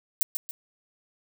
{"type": "noise with echo", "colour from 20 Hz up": "violet", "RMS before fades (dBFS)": -22, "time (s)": [0.21, 0.23], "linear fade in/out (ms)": 0, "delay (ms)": 140, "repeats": 2, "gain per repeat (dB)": -7, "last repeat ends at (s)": 0.51, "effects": []}